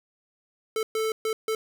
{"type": "tone bursts at uneven times", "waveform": "square", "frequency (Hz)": 440, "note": "A4", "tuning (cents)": 0, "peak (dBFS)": -25, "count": 4, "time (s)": [[0.76, 0.83], [0.95, 1.12], [1.25, 1.33], [1.48, 1.55]], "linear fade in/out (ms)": 2, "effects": []}